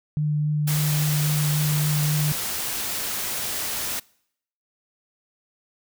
sine tone with vibrato, 150 Hz, D3, 37 cents sharp, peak -20 dBFS, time 0.17-2.32 s, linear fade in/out 0 ms, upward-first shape triangle, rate 3.7 Hz, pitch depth 12 cents each way
white noise, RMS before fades -28 dBFS, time 0.67-4 s, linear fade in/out 10 ms
effects noise-tail reverb RT60 0.7 s tail -25 dB re dry

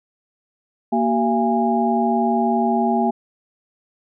sine tone cluster, 233.8 / 381.9 / 683 / 823 Hz, A#3 / G4 / F5 / G#5, +5 / -45 / -39 / -16 cents, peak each -19 / -24 / -23 / -21 dBFS, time 0.92-3.11 s, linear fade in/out 10 ms, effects none

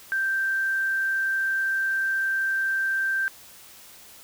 sine tone, 1568 Hz, G6, in tune, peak -22 dBFS, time 0.12-3.28 s, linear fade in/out 0 ms, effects white hiss -48 dBFS RMS until 4.23 s

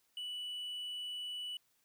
triangle tone with hard clipping, 2960 Hz, F#7, in tune, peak -40 dBFS, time 0.17-1.57 s, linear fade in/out 2 ms, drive 5 dB, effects white hiss -75 dBFS RMS until 1.84 s

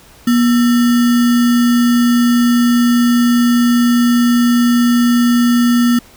sine tone with sample-and-hold, 240 Hz, B3, 49 cents flat, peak -8 dBFS, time 0.27-5.99 s, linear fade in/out 5 ms, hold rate 1575 Hz, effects pink hiss -43 dBFS RMS until 6.16 s

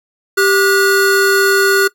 square tone pair together, 392 / 1449.5 Hz, G4 / F#6, 0 / -36 cents, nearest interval octave + major seventh, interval 2264 cents, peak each -13 dBFS, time 0.37-1.88 s, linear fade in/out 10 ms, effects noise-tail reverb RT60 0.1 s tail -19 dB re dry

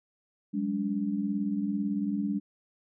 sine tone cluster, 186.3 / 204.3 / 286.8 Hz, F#3 / G#3 / D4, +12 / -28 / -41 cents, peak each -37 / -29 / -32 dBFS, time 0.53-2.4 s, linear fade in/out 20 ms, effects none

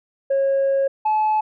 sine tone pair in turn, 546 / 860.5 Hz, C#5 / A5, -26 / -39 cents, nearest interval minor sixth, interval 787 cents, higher second, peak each -14 dBFS, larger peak neither, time 0.3-0.88 / 1.05-1.41 s, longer first, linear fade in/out 10 ms, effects tanh soft clip ceiling -14 dBFS

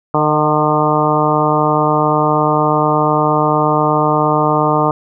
harmonic tone with a mistuned harmonic, 151.4 Hz, D#3, 47 cents flat, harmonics 1 / 2 / 3 / 4 / 5 / 6 / 7 / 8, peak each -19 / -19 / -19 / -19 / -19 / -19 / -19 / -19 dBFS, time 0.14-4.91 s, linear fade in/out 2 ms, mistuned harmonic 4, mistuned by +21 cents, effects none

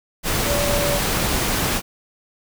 sine tone in noise, 577 Hz, D5, 31 cents flat, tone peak -22 dBFS, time 0.45-1.01 s, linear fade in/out 50 ms, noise pink, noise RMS -21 dBFS, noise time 0.23-1.82 s, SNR -4 dB, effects none

